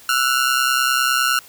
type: ring-modulated tone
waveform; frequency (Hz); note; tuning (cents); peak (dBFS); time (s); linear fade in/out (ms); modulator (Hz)
sawtooth; 1400; F6; +4; -9; 0.09-1.39; 2; 64.9
effects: white hiss -45 dBFS RMS until 1.48 s